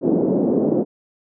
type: band-pass noise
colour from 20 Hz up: pink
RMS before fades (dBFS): -18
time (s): 0.01-0.85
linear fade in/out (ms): 50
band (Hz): 210 to 480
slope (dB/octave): 24
effects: none